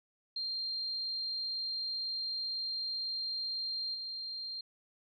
sine tone with level steps, 4186 Hz, C8, in tune, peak -34 / -38 dBFS, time 0.36-4.61 s, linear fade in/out 5 ms, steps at 3.94 s, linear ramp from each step 10 ms, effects none

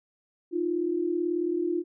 sine tone pair together, 311.1 / 349.5 Hz, D#4 / F4, 0 / +1 cents, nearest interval major second, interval 201 cents, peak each -30 / -26 dBFS, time 0.51-1.84 s, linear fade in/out 50 ms, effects none

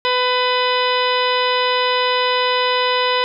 harmonic tone with a mistuned harmonic, 500 Hz, B4, 21 cents sharp, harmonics 1 / 2 / 3 / 4 / 5 / 6 / 7 / 8 / 10, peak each -20 / -19 / -27 / -25 / -27 / -25 / -27 / -27 / -31 dBFS, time 0.05-3.24 s, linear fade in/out 0 ms, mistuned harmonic 7, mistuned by +21 cents, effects none

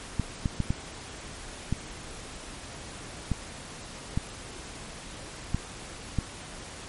clicks, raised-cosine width 5 ms, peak -13 dBFS, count 9, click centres 0.197 / 0.458 / 0.603 / 0.705 / 1.726 / 3.317 / 4.175 / 5.546 / 6.187 s, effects pink hiss -42 dBFS RMS until 6.88 s + MP3 48 kbps

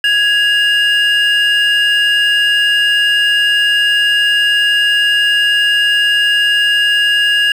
triangle tone pair together, 1661.2 / 2829 Hz, G#6 / F7, 0 / +22 cents, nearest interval major sixth, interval 922 cents, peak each -10 dBFS, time 0.04-7.52 s, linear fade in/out 2 ms, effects tanh soft clip ceiling 0 dBFS

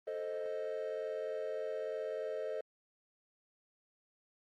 triangle chord, A diminished, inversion none, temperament equal, 440 / 523.3 / 622.3 Hz, A4 / C5 / Eb5, 0 / 0 / 0 cents, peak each -38 / -39 / -38 dBFS, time 0.07-2.61 s, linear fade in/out 5 ms, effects tanh soft clip ceiling -28 dBFS + Opus 32 kbps

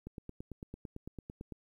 click train, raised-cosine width 3 ms, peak -30 dBFS, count 14, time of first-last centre 0.07-1.523 s, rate 8.95 Hz, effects 11-bit

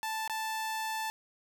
sawtooth tone with dropouts, 880 Hz, A5, in tune, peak -29 dBFS, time 0.03-1.1 s, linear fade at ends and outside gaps 0 ms, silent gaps 0.277-0.297 s, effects none

